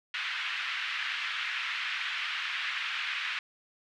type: band-pass noise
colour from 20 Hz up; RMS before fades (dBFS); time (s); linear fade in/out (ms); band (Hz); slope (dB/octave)
white; -34; 0.14-3.39; 2; 1400 to 3000; 24
effects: none